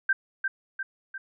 sine tone with echo, 1567 Hz, G6, 1 cent flat, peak -19 dBFS, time 0.09-0.13 s, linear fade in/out 5 ms, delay 350 ms, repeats 3, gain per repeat -5 dB, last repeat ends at 1.18 s, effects none

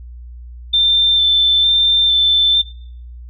sine tone with vibrato, 3558 Hz, A7, 19 cents sharp, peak -10 dBFS, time 0.73-2.62 s, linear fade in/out 10 ms, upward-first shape square, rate 1.1 Hz, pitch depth 10 cents each way, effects noise-tail reverb RT60 0.6 s tail -20 dB re dry + added 60 Hz sine -31 dBFS peak until 3.29 s

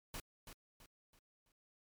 pink noise with echo, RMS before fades -45 dBFS, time 0.14-0.2 s, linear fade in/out 2 ms, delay 330 ms, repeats 4, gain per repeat -8 dB, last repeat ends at 1.52 s, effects MP3 96 kbps

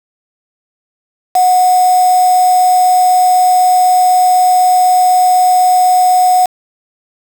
sine tone with quantisation, 732 Hz, F#5, 19 cents flat, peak -6 dBFS, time 1.35-6.46 s, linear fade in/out 5 ms, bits 3, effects none

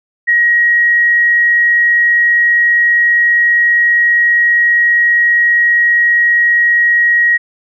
sine tone, 1895 Hz, A#6, 28 cents sharp, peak -7 dBFS, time 0.27-7.38 s, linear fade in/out 20 ms, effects none

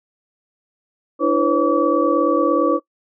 sine tone cluster, 297.1 / 334.1 / 500 / 549 / 1146 Hz, D4 / E4 / B4 / C#5 / D6, +20 / +23 / +21 / -17 / -43 cents, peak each -20 dBFS, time 1.19-2.8 s, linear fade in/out 50 ms, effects noise-tail reverb RT60 0.1 s tail -23 dB re dry

